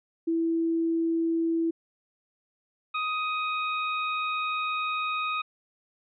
sine / 25% pulse tone pair in turn, 330 / 1251.3 Hz, E4 / D#6, +2 / +9 cents, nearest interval octave + major seventh, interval 2307 cents, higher second, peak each -23 dBFS, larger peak neither, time 0.27-1.71 / 2.94-5.42 s, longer second, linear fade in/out 10 ms, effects resampled to 11025 Hz

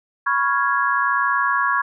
sine chord, C# dominant seventh, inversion third, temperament equal, 987.8 / 1108.7 / 1396.9 / 1661.2 Hz, B5 / C#6 / E#6 / G#6, 0 / 0 / 0 / 0 cents, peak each -25 / -20 / -25 / -21 dBFS, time 0.26-1.82 s, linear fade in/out 10 ms, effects none

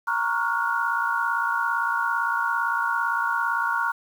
sine chord, Gb major seventh, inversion first, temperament equal with one note detuned, 932.3 / 1108.7 / 1396.9 / 1454.6 Hz, Bb5 / Db6 / F6 / Gb6, 0 / 0 / 0 / -30 cents, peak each -27 / -28 / -27 / -27 dBFS, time 0.07-3.92 s, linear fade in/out 10 ms, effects 8-bit

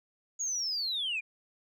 sine linear sweep, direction down, 6780 to 2349 Hz, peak -29 dBFS, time 0.39-1.21 s, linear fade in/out 20 ms, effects tanh soft clip ceiling -26 dBFS

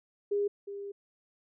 sine tone pair in turn, 407.2 / 401.4 Hz, G#4 / G4, -34 / +41 cents, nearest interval unison, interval 25 cents, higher first, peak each -26 / -37 dBFS, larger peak first, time 0.31-0.48 / 0.67-0.92 s, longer second, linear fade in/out 10 ms, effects none

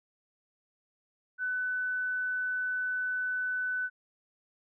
sine tone, 1500 Hz, F#6, 23 cents sharp, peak -29 dBFS, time 1.38-3.9 s, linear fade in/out 50 ms, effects none

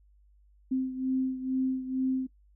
sine beating tone pair, 260.3 / 262.5 Hz, C4 / C4, -9 / +6 cents, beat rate 2.2 Hz, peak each -28 / -33 dBFS, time 0.71-2.27 s, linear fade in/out 10 ms, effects noise-tail reverb RT60 0.1 s tail -19 dB re dry + added 50 Hz sine -58 dBFS peak until 2.55 s

